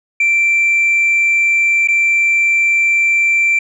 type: tone with dropouts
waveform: sine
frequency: 2348 Hz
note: D7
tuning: 1 cent flat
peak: -8 dBFS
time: 0.2-3.59 s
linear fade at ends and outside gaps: 5 ms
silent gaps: 1.875-1.884 s
effects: tanh soft clip ceiling -8 dBFS